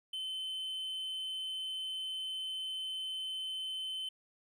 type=tone; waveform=triangle; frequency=3063 Hz; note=G7; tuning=41 cents flat; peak=-35 dBFS; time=0.13-4.09 s; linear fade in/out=5 ms; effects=none